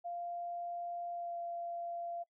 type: tone with pitch glide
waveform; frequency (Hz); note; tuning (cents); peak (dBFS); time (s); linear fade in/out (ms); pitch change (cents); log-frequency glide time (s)
sine; 695 to 688.2; F5 to F5; -9 to -26; -38; 0.04-2.24; 20; -17; 1.12-1.37
effects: noise-tail reverb RT60 0.1 s tail -23 dB re dry